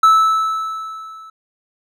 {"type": "tone with level ramp", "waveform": "triangle", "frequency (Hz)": 1309, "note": "E6", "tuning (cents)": -13, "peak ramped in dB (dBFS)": [-4, -34], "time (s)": [0.03, 1.3], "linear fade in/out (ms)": 5, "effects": []}